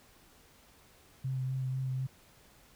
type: tone with vibrato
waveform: sine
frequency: 130.81 Hz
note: C3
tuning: in tune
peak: -31 dBFS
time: 1.24-2.07 s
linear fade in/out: 10 ms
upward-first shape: sine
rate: 4 Hz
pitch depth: 17 cents each way
effects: pink hiss -61 dBFS RMS until 2.75 s